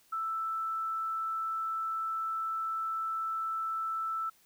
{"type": "tone", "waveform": "sine", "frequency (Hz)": 1322, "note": "E6", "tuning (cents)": 5, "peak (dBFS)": -31, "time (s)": [0.12, 4.3], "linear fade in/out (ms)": 10, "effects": ["white hiss -65 dBFS RMS until 4.45 s"]}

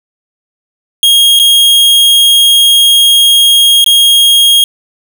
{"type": "tone with dropouts", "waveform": "45% pulse", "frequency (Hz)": 3260, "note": "G#7", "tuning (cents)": -33, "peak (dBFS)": -3, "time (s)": [1.03, 4.64], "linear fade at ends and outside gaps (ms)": 1, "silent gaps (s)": [[1.391, 1.397], [3.843, 3.862]], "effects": []}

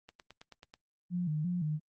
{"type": "click train", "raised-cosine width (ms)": 0.2, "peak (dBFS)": -32, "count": 7, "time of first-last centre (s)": [0.09, 0.739], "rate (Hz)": 9.24}
{"type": "tone with vibrato", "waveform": "sine", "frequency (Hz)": 164.6, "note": "E3", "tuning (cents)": -2, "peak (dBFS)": -30, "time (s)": [1.1, 1.8], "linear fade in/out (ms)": 50, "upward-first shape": "square", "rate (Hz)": 2.9, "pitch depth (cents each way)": 130}
{"effects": ["Opus 32 kbps"]}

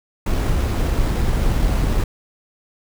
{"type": "noise with sample-and-hold", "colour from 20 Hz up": "brown", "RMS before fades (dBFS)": -18, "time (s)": [0.26, 2.04], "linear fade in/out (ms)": 5, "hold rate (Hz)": 8820, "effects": []}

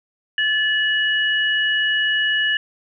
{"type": "tone pair together", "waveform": "sine", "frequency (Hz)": [1732, 2916], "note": ["A6", "F#7"], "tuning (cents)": [-28, -26], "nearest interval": "major sixth", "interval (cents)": 902, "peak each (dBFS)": [-18, -21], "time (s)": [0.38, 2.57], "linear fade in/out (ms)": 2, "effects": []}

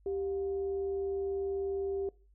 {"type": "tone with frequency modulation", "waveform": "sine", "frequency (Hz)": 392, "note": "G4", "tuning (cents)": 0, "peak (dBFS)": -31, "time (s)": [0.06, 2.09], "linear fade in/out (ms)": 2, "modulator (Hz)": 321, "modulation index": 0.22, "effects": ["noise-tail reverb RT60 0.4 s tail -23 dB re dry", "added 50 Hz sine -60 dBFS peak until 2.34 s"]}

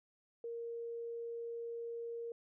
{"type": "tone", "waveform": "sine", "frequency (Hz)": 466.2, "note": "A#4", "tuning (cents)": 0, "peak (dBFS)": -40, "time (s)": [0.44, 2.32], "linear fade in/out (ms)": 2, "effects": []}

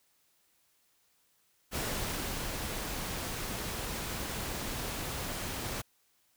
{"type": "noise with ADSR envelope", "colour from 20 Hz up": "pink", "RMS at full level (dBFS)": -34, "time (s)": [1.71, 5.82], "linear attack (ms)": 46, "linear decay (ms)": 720, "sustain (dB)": -3, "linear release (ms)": 11, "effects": ["white hiss -71 dBFS RMS until 6.36 s"]}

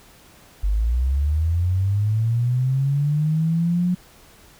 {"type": "linear sweep", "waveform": "sine", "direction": "up", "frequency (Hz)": [47.74, 181.5], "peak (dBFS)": -17, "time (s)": [0.63, 3.95], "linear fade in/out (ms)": 10, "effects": ["pink hiss -50 dBFS RMS until 4.59 s"]}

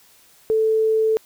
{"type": "tone", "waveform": "sine", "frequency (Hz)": 440, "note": "A4", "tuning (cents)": 0, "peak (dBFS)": -15, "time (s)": [0.5, 1.17], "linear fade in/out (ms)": 0, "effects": ["white hiss -53 dBFS RMS until 1.25 s"]}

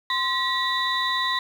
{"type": "tone cluster", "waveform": "sine", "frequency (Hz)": [1041, 1928, 3605, 3926], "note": ["C6", "B6", "A7", "B7"], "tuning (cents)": [-9, -42, 41, -11], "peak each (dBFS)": [-25, -26, -30, -27], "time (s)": [0.1, 1.39], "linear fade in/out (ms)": 2, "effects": ["tanh soft clip ceiling -13 dBFS", "8-bit"]}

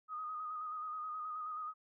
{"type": "tone with vibrato", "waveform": "sine", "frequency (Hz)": 1244.5, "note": "D#6", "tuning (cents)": 0, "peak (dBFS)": -39, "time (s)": [0.08, 1.74], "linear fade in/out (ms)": 50, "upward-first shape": "square", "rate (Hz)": 9.4, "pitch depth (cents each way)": 29, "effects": []}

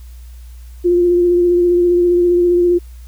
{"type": "tone with vibrato", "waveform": "sine", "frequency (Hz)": 351.2, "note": "F4", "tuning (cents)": 10, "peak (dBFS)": -9, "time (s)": [0.84, 2.79], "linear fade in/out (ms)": 20, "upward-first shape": "triangle", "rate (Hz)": 15, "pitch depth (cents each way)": 24, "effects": ["added 60 Hz sine -32 dBFS peak until 3.07 s", "white hiss -51 dBFS RMS until 3.07 s"]}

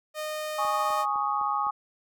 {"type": "tone", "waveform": "sawtooth", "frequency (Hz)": 614, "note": "D#5", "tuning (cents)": -23, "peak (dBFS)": -27, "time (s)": [0.14, 1.06], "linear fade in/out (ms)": 50}
{"type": "chord", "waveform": "sine", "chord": "Ab suspended fourth", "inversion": "none", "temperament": "equal", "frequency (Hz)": [830.6, 1108.7, 1244.5], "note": ["Ab5", "Db6", "Eb6"], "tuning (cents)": [0, 0, 0], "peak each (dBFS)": -29, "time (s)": [0.58, 1.71], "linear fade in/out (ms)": 10}
{"type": "click train", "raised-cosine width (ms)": 1, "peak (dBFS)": -33, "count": 5, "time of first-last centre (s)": [0.65, 1.668], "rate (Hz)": 3.93}
{"effects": []}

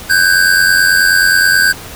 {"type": "tone pair together", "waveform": "square", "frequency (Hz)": [1520.6, 1610], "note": ["F#6", "G6"], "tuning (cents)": [47, 46], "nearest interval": "minor second", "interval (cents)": 99, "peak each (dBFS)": -11, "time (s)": [0.09, 1.73], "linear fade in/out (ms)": 20, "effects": ["pink hiss -30 dBFS RMS until 1.95 s"]}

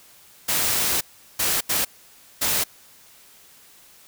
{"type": "noise bursts at uneven times", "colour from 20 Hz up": "white", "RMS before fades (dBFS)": -22, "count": 4, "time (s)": [[0.48, 1.01], [1.39, 1.61], [1.69, 1.85], [2.41, 2.64]], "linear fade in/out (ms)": 10, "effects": ["white hiss -51 dBFS RMS until 4.07 s"]}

